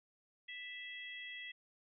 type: harmonic tone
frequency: 659.3 Hz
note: E5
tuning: in tune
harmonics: 3 / 4 / 5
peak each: -47 / -52 / -50 dBFS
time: 0.48-1.52 s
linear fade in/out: 10 ms
effects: none